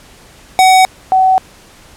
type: tone pair in turn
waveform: square / sine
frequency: 751 / 754.3 Hz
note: F#5 / F#5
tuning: +26 / +33 cents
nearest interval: unison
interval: 7 cents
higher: second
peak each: -5 / -6 dBFS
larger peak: first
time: 0.59-0.85 / 1.12-1.38 s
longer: neither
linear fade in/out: 0 ms
effects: pink hiss -41 dBFS RMS until 1.96 s + low-pass 11000 Hz 12 dB/octave